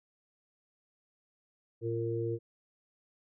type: harmonic tone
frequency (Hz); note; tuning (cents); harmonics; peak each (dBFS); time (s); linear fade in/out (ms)
115.1; A#2; -22; 1 / 3 / 4; -35 / -35 / -35; 1.81-2.39; 50
effects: none